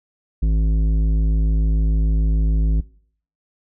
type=tone with tanh clipping; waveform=sine; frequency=53.4 Hz; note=G#1; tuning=49 cents sharp; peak=-16 dBFS; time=0.42-2.81 s; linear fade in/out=10 ms; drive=11 dB; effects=noise-tail reverb RT60 0.6 s tail -23 dB re dry